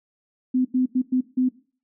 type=tone bursts at uneven times; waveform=sine; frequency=255 Hz; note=C4; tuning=44 cents flat; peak=-17 dBFS; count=5; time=0.54-0.65 / 0.74-0.86 / 0.95-1.02 / 1.12-1.21 / 1.37-1.49 s; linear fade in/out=10 ms; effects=noise-tail reverb RT60 0.4 s tail -18 dB re dry